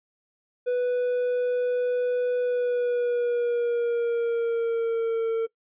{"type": "tone with pitch glide", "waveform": "triangle", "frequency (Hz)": [493.9, 452.9], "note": ["B4", "A#4"], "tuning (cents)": [0, -50], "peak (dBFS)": -20, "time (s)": [0.66, 5.47], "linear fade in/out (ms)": 20, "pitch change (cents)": -150, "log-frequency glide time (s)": [2.4, 5.3], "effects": ["noise-tail reverb RT60 0.1 s tail -21 dB re dry", "resampled to 8000 Hz"]}